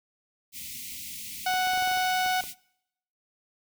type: band-stop noise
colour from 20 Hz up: white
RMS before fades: -39 dBFS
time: 0.52-2.55 s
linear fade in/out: 50 ms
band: 290 to 2000 Hz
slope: 96 dB/octave
type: harmonic tone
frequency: 740 Hz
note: F#5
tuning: in tune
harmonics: 1 / 2 / 3 / 4 / 5 / 6 / 7 / 8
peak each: -25 / -31 / -35 / -37 / -39 / -41 / -42 / -43 dBFS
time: 1.46-2.41 s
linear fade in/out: 5 ms
type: clicks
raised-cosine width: 1 ms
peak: -29 dBFS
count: 10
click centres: 1.539 / 1.672 / 1.735 / 1.776 / 1.824 / 1.875 / 1.915 / 1.973 / 2.262 / 2.439 s
effects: noise-tail reverb RT60 0.8 s tail -24 dB re dry